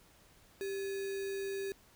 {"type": "tone with sample-and-hold", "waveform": "sine", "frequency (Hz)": 392, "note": "G4", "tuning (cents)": 0, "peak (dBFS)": -35, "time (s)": [0.61, 1.72], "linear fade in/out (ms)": 0, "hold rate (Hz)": 2100, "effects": ["pink hiss -63 dBFS RMS until 1.95 s"]}